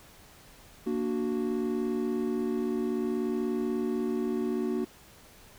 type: chord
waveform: triangle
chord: Bb augmented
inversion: none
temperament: equal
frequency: 233.1 / 293.7 / 370 Hz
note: Bb3 / D4 / F#4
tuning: 0 / 0 / 0 cents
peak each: -29 / -32 / -29 dBFS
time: 0.86-4.85 s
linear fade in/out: 10 ms
effects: pink hiss -54 dBFS RMS until 5.58 s